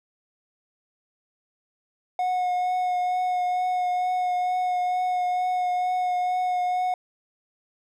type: tone with vibrato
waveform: triangle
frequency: 727 Hz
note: F#5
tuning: 31 cents flat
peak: -20 dBFS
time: 2.19-6.94 s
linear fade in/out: 2 ms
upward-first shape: triangle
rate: 2.2 Hz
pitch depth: 17 cents each way
effects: none